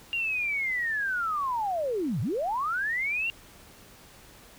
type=linear two-way sweep; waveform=sine; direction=down then up; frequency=2802 to 98 to 2802 Hz; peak=-26 dBFS; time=0.13-3.3 s; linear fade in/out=0 ms; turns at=2.21 s; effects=pink hiss -52 dBFS RMS until 4.58 s